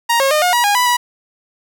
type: tone with pitch steps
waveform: sawtooth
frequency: 937 / 543 / 609 / 718 / 962 / 818 / 989 / 973 Hz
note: A#5 / C#5 / D#5 / F5 / B5 / G#5 / B5 / B5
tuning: +9 / -36 / -37 / +48 / -46 / -26 / +2 / -26 cents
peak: -8 dBFS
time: 0.09-0.97 s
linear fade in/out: 10 ms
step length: 110 ms
effects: none